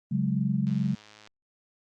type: chord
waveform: sine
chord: C# suspended fourth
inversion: none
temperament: equal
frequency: 138.59 / 185 / 207.7 Hz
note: C#3 / F#3 / G#3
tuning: 0 / 0 / 0 cents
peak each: -28 dBFS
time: 0.11-0.95 s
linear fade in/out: 10 ms
type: click train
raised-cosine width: 0.2 ms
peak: -33 dBFS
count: 65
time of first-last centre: 0.67-1.274 s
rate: 106 Hz
effects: Opus 32 kbps